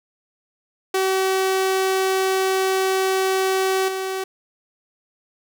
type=tone with level steps; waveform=sawtooth; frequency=380.5 Hz; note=F#4; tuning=48 cents sharp; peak=-14 / -20 dBFS; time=0.94-4.24 s; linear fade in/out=5 ms; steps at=3.88 s; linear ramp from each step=5 ms; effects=none